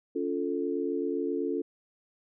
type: chord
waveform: sine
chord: Db augmented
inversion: none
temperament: equal with one note detuned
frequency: 281.5 / 349.2 / 440 Hz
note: Db4 / F4 / A4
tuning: +27 / 0 / 0 cents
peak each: -32 dBFS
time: 0.15-1.62 s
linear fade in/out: 10 ms
effects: none